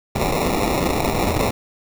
blue noise with sample-and-hold, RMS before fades -20 dBFS, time 0.15-1.51 s, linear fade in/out 10 ms, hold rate 1575 Hz, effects none

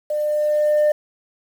sine tone with level ramp, 600 Hz, D5, 37 cents sharp, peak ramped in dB -19 to -10 dBFS, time 0.1-0.92 s, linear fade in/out 5 ms, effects tanh soft clip ceiling -12 dBFS + 7-bit

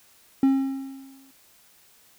triangle tone with exponential decay, 269.5 Hz, C#4, 49 cents flat, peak -12 dBFS, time 0.43-1.31 s, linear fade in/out 2 ms, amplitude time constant 190 ms, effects white hiss -57 dBFS RMS until 2.18 s

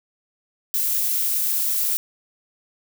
violet noise, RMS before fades -22 dBFS, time 0.74-1.97 s, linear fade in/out 0 ms, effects none

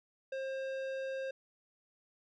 sine tone with tanh clipping, 533 Hz, C5, 32 cents sharp, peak -38 dBFS, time 0.32-1.31 s, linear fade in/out 5 ms, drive 14 dB, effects none

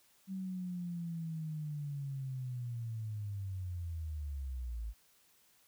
sine linear sweep, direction down, 192.7 to 52.4 Hz, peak -37 dBFS, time 0.27-4.94 s, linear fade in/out 50 ms, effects white hiss -68 dBFS RMS until 5.67 s

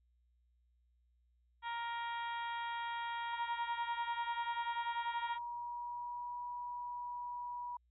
harmonic tone, 468.4 Hz, A#4, 8 cents sharp, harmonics 2 / 3 / 4 / 5 / 6 / 7 / 8, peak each -39 / -47 / -47 / -53 / -59 / -51 / -60 dBFS, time 1.62-5.39 s, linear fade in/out 50 ms
sine tone with pitch glide, 947 to 970.8 Hz, A#5 to B5, +27 to -30 cents, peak -40 dBFS, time 3.33-7.77 s, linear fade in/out 5 ms, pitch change +43 cents, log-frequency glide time 5.03-6.42 s
effects added 60 Hz sine -70 dBFS peak until 7.9 s

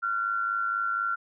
sine tone pair together, 1375.9 / 1480 Hz, F6 / F#6, -26 / 0 cents, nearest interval minor second, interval 126 cents, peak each -26 / -33 dBFS, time 0.02-1.16 s, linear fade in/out 20 ms, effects none

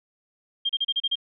sine tone bursts, 3200 Hz, G7, 35 cents sharp, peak -21 dBFS, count 7, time 0.65-1.156 s, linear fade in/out 10 ms, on 44 ms, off 33 ms, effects none

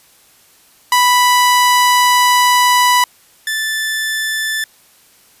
sawtooth tone pair in turn, 987.8 / 1756.9 Hz, B5 / A6, 0 / -3 cents, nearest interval minor seventh, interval 997 cents, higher second, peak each -5 / -13 dBFS, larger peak first, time 0.92-3.04 / 3.47-4.64 s, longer first, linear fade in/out 2 ms, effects white hiss -49 dBFS RMS until 5.4 s + resampled to 32000 Hz

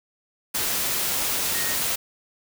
sine tone in noise, 1866 Hz, A#6, 1 cent sharp, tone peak -32 dBFS, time 1.54-1.75 s, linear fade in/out 10 ms, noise white, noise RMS -25 dBFS, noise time 0.54-1.96 s, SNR -10 dB, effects none

